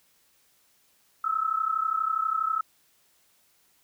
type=tone pair together; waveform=sine; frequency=1286.2 / 1318.5 Hz; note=E6 / E6; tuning=-43 / 0 cents; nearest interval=unison; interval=43 cents; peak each=-27 dBFS; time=1.24-2.61 s; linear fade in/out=5 ms; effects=white hiss -65 dBFS RMS until 3.83 s